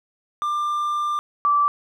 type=tone pair in turn; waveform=triangle / sine; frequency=1191 / 1163.1 Hz; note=D6 / D6; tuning=+24 / -17 cents; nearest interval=unison; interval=41 cents; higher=first; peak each=-19 / -15 dBFS; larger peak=second; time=0.42-1.19 / 1.45-1.68 s; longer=first; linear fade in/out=0 ms; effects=none